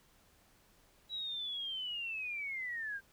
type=linear sweep; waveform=sine; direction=down; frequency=3913 to 1565 Hz; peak=-37 dBFS; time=1.09-3.01 s; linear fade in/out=50 ms; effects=pink hiss -67 dBFS RMS until 3.12 s